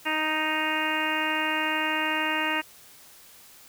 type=harmonic tone; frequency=311.1 Hz; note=D#4; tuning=in tune; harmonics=1 / 2 / 3 / 4 / 5 / 6 / 7 / 8 / 9; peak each=-33 / -36 / -31 / -35 / -33 / -31 / -35 / -33 / -32 dBFS; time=0.05-2.62 s; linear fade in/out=20 ms; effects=white hiss -51 dBFS RMS until 3.68 s